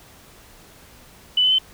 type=tone with pitch steps; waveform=sine; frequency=2988 / 3026 / 3065 Hz; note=F#7 / F#7 / G7; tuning=+16 / +38 / -40 cents; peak=-14 dBFS; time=1.37-1.586 s; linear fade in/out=5 ms; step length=72 ms; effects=pink hiss -48 dBFS RMS until 1.73 s